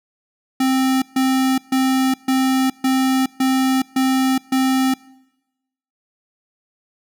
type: tone bursts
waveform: square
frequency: 262.6 Hz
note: C4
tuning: 6 cents sharp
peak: -15 dBFS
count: 8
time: 0.6-4.94 s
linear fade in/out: 5 ms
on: 420 ms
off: 140 ms
effects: noise-tail reverb RT60 1.0 s tail -24 dB re dry